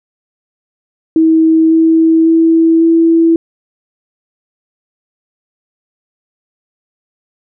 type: tone with pitch steps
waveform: sine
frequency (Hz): 321.6 / 324.4 / 327.2 / 330.1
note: E4 / E4 / E4 / E4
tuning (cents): -43 / -28 / -13 / +2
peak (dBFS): -5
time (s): 1.16-3.36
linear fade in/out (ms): 2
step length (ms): 550
effects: none